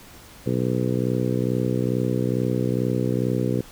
harmonic tone, 62.3 Hz, B1, 16 cents sharp, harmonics 2 / 3 / 4 / 5 / 6 / 7 / 8, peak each -25 / -27 / -28 / -29 / -30 / -30 / -31 dBFS, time 0.46-3.61 s, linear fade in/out 5 ms, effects pink hiss -46 dBFS RMS until 3.71 s

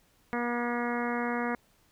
harmonic tone, 239.9 Hz, A#3, 50 cents sharp, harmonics 1 / 2 / 3 / 4 / 5 / 6 / 7 / 8 / 9, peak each -32 / -35 / -37 / -38 / -39 / -40 / -40 / -41 / -42 dBFS, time 0.33-1.55 s, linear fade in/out 0 ms, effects pink hiss -66 dBFS RMS until 1.91 s

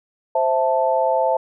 sine chord, A minor, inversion first, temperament equal, 523.3 / 659.3 / 880 Hz, C5 / E5 / A5, 0 / 0 / 0 cents, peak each -20 dBFS, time 0.35-1.37 s, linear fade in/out 5 ms, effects none

